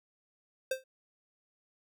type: tone with exponential decay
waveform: square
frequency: 523.3 Hz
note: C5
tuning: in tune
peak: -27 dBFS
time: 0.71-0.84 s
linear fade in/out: 5 ms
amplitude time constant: 27 ms
effects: none